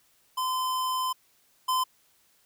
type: tone pair in turn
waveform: square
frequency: 1026 / 1026 Hz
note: C6 / C6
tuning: -34 / -34 cents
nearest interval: unison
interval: 0 cents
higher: neither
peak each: -27 / -24 dBFS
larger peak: second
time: 0.37-1.13 / 1.68-1.84 s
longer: first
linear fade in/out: 10 ms
effects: white hiss -65 dBFS RMS until 2.45 s